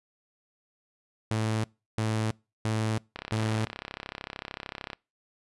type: tone bursts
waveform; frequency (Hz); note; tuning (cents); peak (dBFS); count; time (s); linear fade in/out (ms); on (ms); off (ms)
sawtooth; 109.9; A2; -2; -22; 4; 1.31-3.65; 0; 330; 340
type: click train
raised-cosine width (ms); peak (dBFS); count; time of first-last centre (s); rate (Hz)
0.3; -19; 60; 3.16-4.932; 33.3
effects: noise-tail reverb RT60 0.3 s tail -26 dB re dry + resampled to 24000 Hz